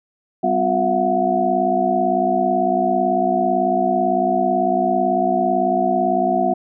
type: tone cluster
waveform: sine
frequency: 194.5 / 256 / 359.4 / 673 / 731 Hz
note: G3 / C4 / F4 / E5 / F#5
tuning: -13 / -38 / +50 / +36 / -21 cents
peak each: -25 / -24 / -23 / -20 / -19 dBFS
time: 0.43-6.54 s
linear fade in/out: 10 ms
effects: none